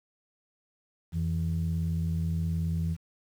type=tone pair together; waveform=sine; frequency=86.05 / 164.81 Hz; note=F2 / E3; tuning=-25 / 0 cents; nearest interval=major seventh; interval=1125 cents; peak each=-28 dBFS; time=1.12-2.97 s; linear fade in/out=50 ms; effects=tanh soft clip ceiling -21 dBFS + 9-bit